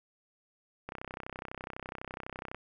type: click train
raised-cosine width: 0.5 ms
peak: -24 dBFS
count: 54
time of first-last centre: 0.89-2.546 s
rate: 32 Hz
effects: none